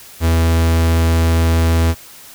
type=tone; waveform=45% pulse; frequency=82.4 Hz; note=E2; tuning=in tune; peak=-11 dBFS; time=0.2-1.95 s; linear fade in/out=50 ms; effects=white hiss -39 dBFS RMS until 2.34 s